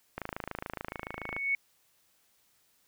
click train, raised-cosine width 0.5 ms, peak -20 dBFS, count 33, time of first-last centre 0.18-1.365 s, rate 27 Hz
sine tone with exponential growth, 2217 Hz, C#7, in tune, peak -24 dBFS, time 0.9-1.55 s, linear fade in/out 2 ms, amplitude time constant 140 ms
effects white hiss -69 dBFS RMS until 2.87 s

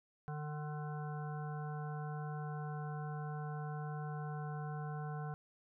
harmonic tone with a mistuned harmonic, 150.1 Hz, D3, 38 cents sharp, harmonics 1 / 3 / 5 / 7 / 9 / 10, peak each -40 / -51 / -48 / -53 / -56 / -55 dBFS, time 0.28-5.34 s, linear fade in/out 0 ms, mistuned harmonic 9, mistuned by -16 cents, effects none

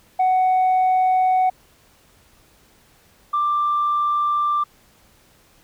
sine tone pair in turn, 744 / 1181 Hz, F#5 / D6, +9 / +9 cents, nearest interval minor sixth, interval 800 cents, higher second, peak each -12 / -16 dBFS, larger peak first, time 0.19-1.5 / 3.33-4.64 s, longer neither, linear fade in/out 10 ms, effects tanh soft clip ceiling -13 dBFS + pink hiss -55 dBFS RMS until 5.63 s

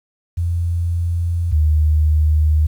sine tone pair in turn, 85.6 / 76.89 Hz, F2 / D#2, -34 / -20 cents, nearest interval major second, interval 186 cents, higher first, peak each -16 / -11 dBFS, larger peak second, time 0.37-1.52 / 1.52-2.67 s, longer neither, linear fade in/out 10 ms, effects 8-bit

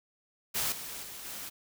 white noise with level steps, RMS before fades -31 / -41 / -44 / -41 dBFS, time 0.54-1.5 s, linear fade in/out 20 ms, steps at 0.72 / 1.03 / 1.25 s, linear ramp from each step 2 ms, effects none

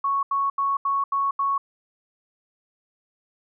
sine tone bursts, 1108 Hz, C#6, 1 cent flat, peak -20 dBFS, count 6, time 0.04-1.58 s, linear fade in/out 5 ms, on 190 ms, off 80 ms, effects none

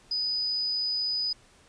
sine tone, 4978 Hz, D#8, in tune, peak -26 dBFS, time 0.11-1.33 s, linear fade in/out 5 ms, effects pink hiss -58 dBFS RMS until 1.68 s + resampled to 22050 Hz

